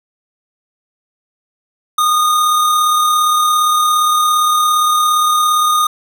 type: tone with amplitude modulation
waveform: square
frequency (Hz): 1229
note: D#6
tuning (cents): -22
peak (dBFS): -10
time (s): 1.98-5.87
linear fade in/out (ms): 5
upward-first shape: sine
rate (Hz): 37.4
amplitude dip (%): 25
effects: none